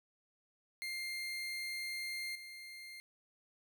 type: tone with level steps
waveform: 30% pulse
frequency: 2110 Hz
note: C7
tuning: 14 cents sharp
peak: -36 / -45 dBFS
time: 0.82-3 s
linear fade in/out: 0 ms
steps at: 2.35 s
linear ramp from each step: 5 ms
effects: none